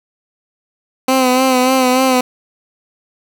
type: tone with vibrato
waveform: 15% pulse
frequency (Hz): 257.5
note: C4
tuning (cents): -28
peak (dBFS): -4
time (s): 1.08-2.21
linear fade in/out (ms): 5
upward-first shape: sine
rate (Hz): 3.4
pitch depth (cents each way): 42
effects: none